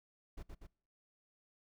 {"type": "noise with echo", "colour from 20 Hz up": "brown", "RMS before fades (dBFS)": -45, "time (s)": [0.37, 0.43], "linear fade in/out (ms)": 10, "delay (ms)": 120, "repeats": 2, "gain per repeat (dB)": -3, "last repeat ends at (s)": 0.67, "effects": ["noise-tail reverb RT60 0.6 s tail -25 dB re dry"]}